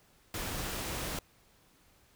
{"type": "noise", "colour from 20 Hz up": "pink", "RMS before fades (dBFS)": -37, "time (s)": [0.34, 1.19], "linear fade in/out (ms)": 2, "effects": ["pink hiss -65 dBFS RMS until 2.15 s"]}